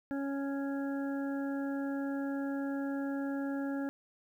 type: harmonic tone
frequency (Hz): 277.2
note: C#4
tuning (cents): 0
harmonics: 1 / 2 / 3 / 5 / 6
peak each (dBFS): -33 / -42 / -47 / -49 / -48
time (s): 0.11-3.89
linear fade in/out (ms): 0
effects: 11-bit